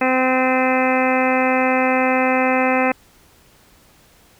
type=harmonic tone with a mistuned harmonic; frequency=257.9 Hz; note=C4; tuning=25 cents flat; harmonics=1 / 2 / 3 / 4 / 5 / 6 / 7 / 8 / 9 / 10; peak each=-20 / -20 / -21 / -26 / -27 / -29 / -28 / -25 / -30 / -26 dBFS; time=0.01-2.92 s; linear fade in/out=5 ms; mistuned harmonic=9; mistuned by=+42 cents; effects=pink hiss -52 dBFS RMS until 4.39 s